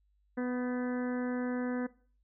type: harmonic tone with a mistuned harmonic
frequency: 248.3 Hz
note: B3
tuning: 9 cents sharp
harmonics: 1 / 2 / 3 / 4 / 5 / 6 / 7 / 8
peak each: -32 / -37 / -47 / -49 / -51 / -47 / -48 / -53 dBFS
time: 0.37-1.87 s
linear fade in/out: 10 ms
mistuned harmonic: 6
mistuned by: +33 cents
effects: noise-tail reverb RT60 0.4 s tail -18 dB re dry + added 50 Hz sine -68 dBFS peak until 2.23 s